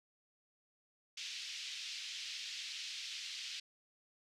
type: band-pass noise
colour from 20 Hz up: pink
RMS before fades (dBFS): -45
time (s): 1.17-3.6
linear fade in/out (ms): 5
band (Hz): 2600 to 5600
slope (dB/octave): 24
effects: none